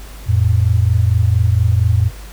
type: tone pair together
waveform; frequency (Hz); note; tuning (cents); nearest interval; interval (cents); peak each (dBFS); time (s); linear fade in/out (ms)
sine; 87.2 / 111.52; F2 / A2; -2 / +24; major third; 426; -13; 0.26-2.11; 50
effects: added 50 Hz sine -31 dBFS peak until 2.32 s + pink hiss -39 dBFS RMS until 2.32 s